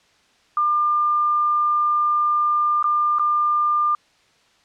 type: tone with dropouts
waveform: sine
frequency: 1200 Hz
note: D6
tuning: 37 cents sharp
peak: -16 dBFS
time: 0.57-3.95 s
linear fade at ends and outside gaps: 2 ms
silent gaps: 2.827-2.841 / 3.186-3.195 s
effects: white hiss -58 dBFS RMS until 4.64 s + low-pass 5000 Hz 12 dB/octave